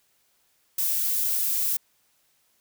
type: noise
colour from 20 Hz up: violet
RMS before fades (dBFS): -25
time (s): 0.78-1.77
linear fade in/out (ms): 5
effects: white hiss -67 dBFS RMS until 2.6 s